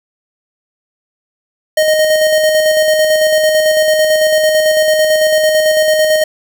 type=tone with tremolo; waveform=square; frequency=621 Hz; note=D#5; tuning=3 cents flat; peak=-8 dBFS; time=1.77-6.24 s; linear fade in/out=5 ms; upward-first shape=square; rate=9 Hz; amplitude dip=30%; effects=none